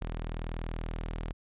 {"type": "tone", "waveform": "sawtooth", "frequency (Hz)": 40.44, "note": "E1", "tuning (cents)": -32, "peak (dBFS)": -30, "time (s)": [0.01, 1.33], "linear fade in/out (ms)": 10, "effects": ["resampled to 8000 Hz"]}